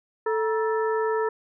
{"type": "harmonic tone with a mistuned harmonic", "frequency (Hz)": 440, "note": "A4", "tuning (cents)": 0, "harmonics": [1, 2, 3, 4], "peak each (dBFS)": [-23, -29, -33, -35], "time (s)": [0.26, 1.29], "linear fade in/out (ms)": 5, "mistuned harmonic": 2, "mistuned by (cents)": 130, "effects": []}